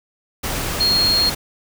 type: tone in noise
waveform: sine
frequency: 4260 Hz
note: C8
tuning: 30 cents sharp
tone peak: -14 dBFS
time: 0.8-1.3 s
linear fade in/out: 10 ms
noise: pink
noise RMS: -24 dBFS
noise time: 0.43-1.35 s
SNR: +7 dB
effects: none